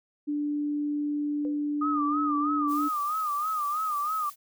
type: tone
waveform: sine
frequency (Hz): 293.7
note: D4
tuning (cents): 0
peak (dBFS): -26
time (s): 0.27-2.89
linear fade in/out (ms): 20
type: tone with exponential decay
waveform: sine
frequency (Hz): 498.1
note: B4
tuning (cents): +15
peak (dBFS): -34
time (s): 1.45-1.65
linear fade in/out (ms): 0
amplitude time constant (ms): 42
type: tone with vibrato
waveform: sine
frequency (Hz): 1221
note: D#6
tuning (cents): -33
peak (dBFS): -26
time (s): 1.81-4.3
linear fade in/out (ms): 10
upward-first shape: sine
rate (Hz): 3.1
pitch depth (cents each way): 97
type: noise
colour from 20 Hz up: blue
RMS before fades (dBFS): -45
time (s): 2.67-4.36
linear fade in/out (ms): 50
effects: none